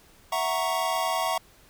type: chord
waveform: square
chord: F# dominant seventh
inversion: third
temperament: equal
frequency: 659.3 / 740 / 932.3 / 1108.7 Hz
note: E5 / F#5 / A#5 / C#6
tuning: 0 / 0 / 0 / 0 cents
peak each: -31 dBFS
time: 0.32-1.38 s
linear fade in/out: 5 ms
effects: pink hiss -56 dBFS RMS until 1.69 s